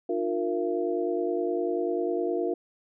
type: tone cluster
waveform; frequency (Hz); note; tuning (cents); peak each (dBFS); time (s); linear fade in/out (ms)
sine; 305.6 / 355.5 / 464.5 / 676; D#4 / F4 / A#4 / E5; -31 / +31 / -6 / +43; -33 / -28 / -30 / -34; 0.09-2.54; 5
effects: none